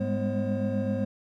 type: tone cluster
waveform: triangle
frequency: 104.5 / 201.1 / 208.8 / 249.3 / 536 Hz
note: G#2 / G3 / G#3 / B3 / C5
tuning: +11 / +44 / +10 / +16 / +42 cents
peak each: -30 dBFS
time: 0-1.05 s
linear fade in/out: 10 ms
effects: none